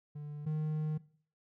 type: tone pair in turn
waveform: triangle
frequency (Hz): 147.8 / 154.15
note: D3 / D#3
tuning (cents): +11 / -16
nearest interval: minor second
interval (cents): 73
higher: second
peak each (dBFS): -38 / -29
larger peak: second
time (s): 0.15-0.46 / 0.46-0.98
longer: second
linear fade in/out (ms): 10
effects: noise-tail reverb RT60 0.5 s tail -19 dB re dry